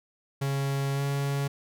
45% pulse tone with pitch glide, 138.2 to 140.05 Hz, C#3 to C#3, -5 to +18 cents, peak -26 dBFS, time 0.41-1.48 s, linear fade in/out 10 ms, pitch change +23 cents, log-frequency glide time 0.93-1.02 s, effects none

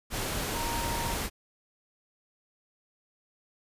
sine tone in noise, 932.3 Hz, A#5, in tune, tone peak -34 dBFS, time 0.53-1.17 s, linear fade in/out 50 ms, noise pink, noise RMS -32 dBFS, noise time 0.1-1.3 s, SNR -5 dB, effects resampled to 32000 Hz

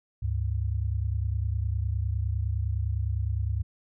sine tone pair together, 72 / 101.82 Hz, D2 / G#2, -34 / -34 cents, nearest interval tritone, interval 600 cents, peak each -28 dBFS, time 0.22-3.63 s, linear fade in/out 10 ms, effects none

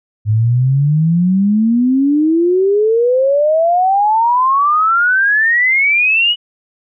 sine exponential sweep, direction up, 104 to 2960 Hz, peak -9 dBFS, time 0.25-6.36 s, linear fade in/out 50 ms, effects none

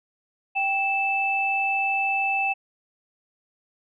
sine tone pair together, 784 / 2637 Hz, G5 / E7, 0 / 0 cents, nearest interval octave + major sixth, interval 2100 cents, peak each -25 / -23 dBFS, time 0.55-2.54 s, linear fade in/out 20 ms, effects none

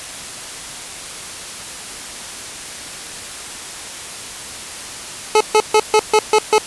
25% pulse tone bursts, 430 Hz, A4, 40 cents flat, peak -5 dBFS, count 7, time 5.35-6.582 s, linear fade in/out 2 ms, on 56 ms, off 140 ms, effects white hiss -30 dBFS RMS until 6.66 s + resampled to 24000 Hz

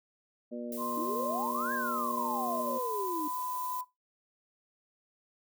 harmonic tone, 119.9 Hz, A#2, 49 cents sharp, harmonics 2 / 3 / 4 / 5, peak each -38 / -44 / -45 / -42 dBFS, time 0.51-2.79 s, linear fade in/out 20 ms
violet noise, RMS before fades -43 dBFS, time 0.72-3.81 s, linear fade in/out 2 ms
sine tone with pitch glide, 1047 to 1004.3 Hz, C6 to B5, +1 to +29 cents, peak -34 dBFS, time 0.77-3.85 s, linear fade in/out 50 ms, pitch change -72 cents, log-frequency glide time 2.46-2.92 s
sine exponential two-way sweep, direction up then down, 293.7 to 1661.2 to 293.7 Hz, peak -34 dBFS, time 0.97-3.28 s, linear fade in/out 5 ms, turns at 1.73 s
effects noise-tail reverb RT60 0.2 s tail -18 dB re dry

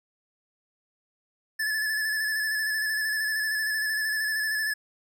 square tone with vibrato, 1733 Hz, A6, 27 cents flat, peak -26 dBFS, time 1.59-4.74 s, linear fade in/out 10 ms, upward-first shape square, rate 13 Hz, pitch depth 27 cents each way, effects none

